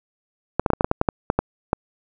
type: clicks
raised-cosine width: 1 ms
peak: -3 dBFS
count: 12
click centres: 0.596 / 0.662 / 0.703 / 0.734 / 0.809 / 0.845 / 0.914 / 1.014 / 1.088 / 1.301 / 1.39 / 1.731 s
effects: none